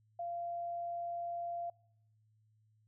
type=tone; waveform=sine; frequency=690 Hz; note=F5; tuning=21 cents flat; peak=-37 dBFS; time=0.19-1.7 s; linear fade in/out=5 ms; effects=noise-tail reverb RT60 0.8 s tail -26 dB re dry + added 108 Hz sine -68 dBFS peak until 2.87 s